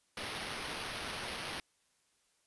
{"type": "noise with sample-and-hold", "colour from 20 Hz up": "white", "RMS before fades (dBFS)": -41, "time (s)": [0.17, 1.6], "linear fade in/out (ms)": 2, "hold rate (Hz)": 7350, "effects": ["white hiss -74 dBFS RMS until 2.46 s", "resampled to 24000 Hz"]}